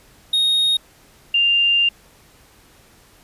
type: tone pair in turn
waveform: triangle / sine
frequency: 3729 / 2794 Hz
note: A#7 / F7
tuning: 0 / 0 cents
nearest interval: perfect fourth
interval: 500 cents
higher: first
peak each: -13 dBFS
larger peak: neither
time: 0.33-0.77 / 1.34-1.89 s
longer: second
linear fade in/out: 5 ms
effects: pink hiss -51 dBFS RMS until 3.23 s + resampled to 32000 Hz